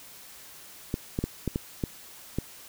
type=clicks; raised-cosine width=3 ms; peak=-14 dBFS; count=7; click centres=0.941 / 1.189 / 1.24 / 1.477 / 1.559 / 1.838 / 2.386 s; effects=white hiss -48 dBFS RMS until 2.68 s